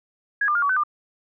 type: tone with pitch steps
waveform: sine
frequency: 1659 / 1198 / 1412 / 1135 / 1518 / 1200 Hz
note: G#6 / D6 / F6 / C#6 / F#6 / D6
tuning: -2 / +34 / +19 / +41 / +44 / +37 cents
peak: -18 dBFS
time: 0.41-0.836 s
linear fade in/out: 5 ms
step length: 71 ms
effects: none